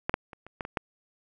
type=clicks; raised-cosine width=0.5 ms; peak=-11 / -8 / -28 / -30 / -17 / -21 / -12 dBFS; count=7; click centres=0.095 / 0.141 / 0.332 / 0.466 / 0.608 / 0.651 / 0.772 s; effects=none